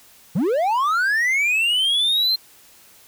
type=linear sweep; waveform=triangle; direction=up; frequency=140 to 4186 Hz; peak=-15 dBFS; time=0.35-2.36 s; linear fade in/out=10 ms; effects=white hiss -50 dBFS RMS until 3.07 s